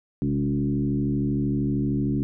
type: tone with frequency modulation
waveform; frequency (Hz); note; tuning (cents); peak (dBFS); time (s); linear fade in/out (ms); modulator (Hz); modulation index
sine; 207.7; G#3; 0; -21; 0.22-2.23; 0; 73; 1.5
effects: none